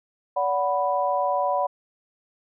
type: chord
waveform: sine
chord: B minor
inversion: first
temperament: equal with one note detuned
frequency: 573.9 / 740 / 987.8 Hz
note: D5 / F#5 / B5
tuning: -40 / 0 / 0 cents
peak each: -25 dBFS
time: 0.36-1.67 s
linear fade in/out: 10 ms
effects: none